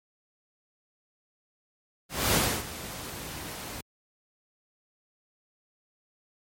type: noise with ADSR envelope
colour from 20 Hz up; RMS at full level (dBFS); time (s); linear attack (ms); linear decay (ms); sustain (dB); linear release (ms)
pink; -22; 2.09-3.81; 250; 290; -16; 4
effects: high-pass 60 Hz 12 dB/octave + MP3 64 kbps